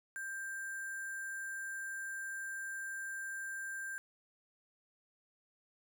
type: tone with sample-and-hold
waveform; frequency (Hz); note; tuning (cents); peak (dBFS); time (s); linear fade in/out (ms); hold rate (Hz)
sine; 1583; G6; +17; -39; 0.16-3.98; 0; 8820
effects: none